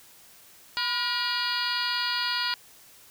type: harmonic tone with a mistuned harmonic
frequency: 478.4 Hz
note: A#4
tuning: 45 cents sharp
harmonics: 2 / 3 / 4 / 5 / 6 / 7 / 8 / 9 / 10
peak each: -34 / -32 / -36 / -38 / -35 / -37 / -38 / -32 / -32 dBFS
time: 0.77-2.54 s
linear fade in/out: 0 ms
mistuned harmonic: 2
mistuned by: +66 cents
effects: white hiss -53 dBFS RMS until 3.1 s